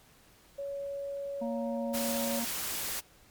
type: tone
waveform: sine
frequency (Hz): 560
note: C#5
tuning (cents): +18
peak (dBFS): -34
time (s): 0.58-2.4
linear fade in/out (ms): 10
type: harmonic tone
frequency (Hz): 233.1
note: A#3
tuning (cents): 0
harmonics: 1 / 3 / 4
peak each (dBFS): -33 / -43 / -45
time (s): 1.41-2.45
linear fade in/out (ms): 10
type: noise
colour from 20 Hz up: white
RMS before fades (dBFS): -35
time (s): 1.93-3.01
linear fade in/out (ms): 20
effects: pink hiss -60 dBFS RMS until 3.3 s + MP3 96 kbps